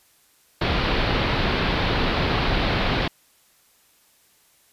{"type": "low-pass noise", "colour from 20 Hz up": "pink", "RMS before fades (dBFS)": -22, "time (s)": [0.61, 3.08], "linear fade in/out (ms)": 5, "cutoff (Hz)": 4400, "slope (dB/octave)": 48, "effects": ["white hiss -59 dBFS RMS until 4.72 s", "resampled to 32000 Hz"]}